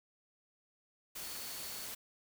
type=tone in noise; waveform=sine; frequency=4435 Hz; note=C#8; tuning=in tune; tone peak=-51 dBFS; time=1.22-1.86 s; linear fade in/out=10 ms; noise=white; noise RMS=-44 dBFS; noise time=1.15-1.95 s; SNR=-10 dB; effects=none